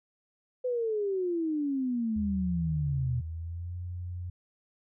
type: exponential sweep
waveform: sine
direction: down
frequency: 510 to 118.7 Hz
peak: -27 dBFS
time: 0.64-3.21 s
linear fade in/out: 10 ms
type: tone with pitch glide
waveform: sine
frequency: 77.78 to 88.83 Hz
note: D#2 to F2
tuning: 0 to +30 cents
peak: -34 dBFS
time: 2.16-4.3 s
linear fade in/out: 5 ms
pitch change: +230 cents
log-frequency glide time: 3.09-3.76 s
effects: none